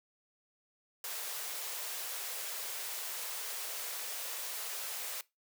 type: high-pass noise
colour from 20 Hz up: white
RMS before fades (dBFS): -40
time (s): 1.04-5.21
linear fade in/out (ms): 2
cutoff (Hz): 410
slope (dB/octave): 48
effects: noise-tail reverb RT60 0.2 s tail -20 dB re dry